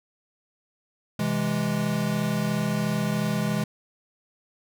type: chord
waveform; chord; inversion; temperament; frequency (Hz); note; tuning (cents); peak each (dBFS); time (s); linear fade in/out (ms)
square; C augmented; none; equal; 130.81 / 164.81 / 207.7; C3 / E3 / G#3; 0 / 0 / 0; -31 / -29 / -27; 1.19-3.64; 5
effects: none